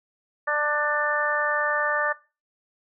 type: harmonic tone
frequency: 296.5 Hz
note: D4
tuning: 17 cents sharp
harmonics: 2 / 3 / 4 / 5 / 6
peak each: -28 / -32 / -27 / -30 / -26 dBFS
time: 0.47-2.13 s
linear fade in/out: 10 ms
effects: noise-tail reverb RT60 0.3 s tail -19 dB re dry